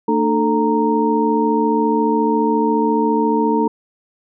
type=tone cluster; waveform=sine; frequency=226.6 / 301 / 440.7 / 929 Hz; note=A#3 / D4 / A4 / A#5; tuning=-49 / +43 / +3 / -6 cents; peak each=-19 dBFS; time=0.08-3.68 s; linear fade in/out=5 ms; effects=none